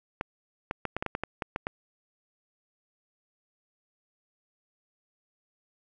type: clicks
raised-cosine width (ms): 0.5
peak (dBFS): -15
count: 11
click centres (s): 0.211 / 0.711 / 0.853 / 0.966 / 1.025 / 1.063 / 1.151 / 1.236 / 1.422 / 1.561 / 1.669
effects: none